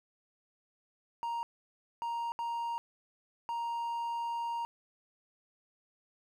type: tone bursts at uneven times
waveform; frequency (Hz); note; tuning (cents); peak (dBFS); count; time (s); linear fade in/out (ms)
triangle; 935; A#5; +5; -31; 4; 1.23-1.43 / 2.02-2.32 / 2.39-2.78 / 3.49-4.65; 0
effects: none